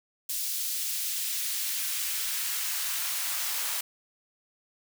white noise with high-pass filter sweep, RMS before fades -31 dBFS, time 0.29-3.81 s, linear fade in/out 5 ms, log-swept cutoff 4200 to 800 Hz, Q 0.74, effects none

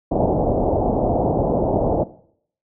white low-pass noise, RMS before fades -19 dBFS, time 0.11-2.04 s, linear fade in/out 10 ms, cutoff 770 Hz, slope 48 dB/octave, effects noise-tail reverb RT60 0.6 s tail -17 dB re dry

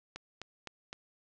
click train, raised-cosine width 0.2 ms, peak -24 dBFS, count 4, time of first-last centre 0.16-0.929 s, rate 3.9 Hz, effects low-pass 7000 Hz 12 dB/octave

